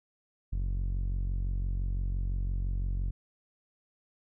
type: tone with low-pass filter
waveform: sawtooth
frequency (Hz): 45.88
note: F#1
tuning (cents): -14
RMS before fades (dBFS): -31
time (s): 0.52-3.11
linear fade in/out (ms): 10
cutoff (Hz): 120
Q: 0.51
effects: none